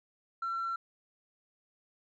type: tone with tanh clipping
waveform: triangle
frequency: 1354 Hz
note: E6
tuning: 46 cents sharp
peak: -32 dBFS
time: 0.42-0.76 s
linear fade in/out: 5 ms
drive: 5 dB
effects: none